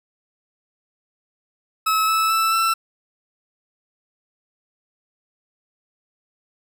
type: tone with pitch steps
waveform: 40% pulse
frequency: 1294 / 1307.5 / 1321.2 / 1335 Hz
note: E6 / E6 / E6 / E6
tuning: -32 / -15 / +4 / +22 cents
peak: -16 dBFS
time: 1.86-2.74 s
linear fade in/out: 10 ms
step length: 220 ms
effects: none